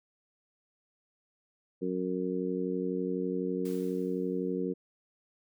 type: harmonic tone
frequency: 92 Hz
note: F#2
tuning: 9 cents flat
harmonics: 2 / 3 / 4 / 5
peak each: -35 / -35 / -35 / -35 dBFS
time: 1.81-4.74 s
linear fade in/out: 20 ms
type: noise with exponential decay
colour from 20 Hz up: white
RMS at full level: -49 dBFS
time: 3.65-4.62 s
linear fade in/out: 5 ms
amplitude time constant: 210 ms
effects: none